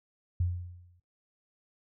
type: tone with exponential decay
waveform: sine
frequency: 88.4 Hz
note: F2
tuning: 22 cents sharp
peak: -23 dBFS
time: 0.4-1 s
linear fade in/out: 5 ms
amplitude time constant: 130 ms
effects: noise-tail reverb RT60 0.5 s tail -25 dB re dry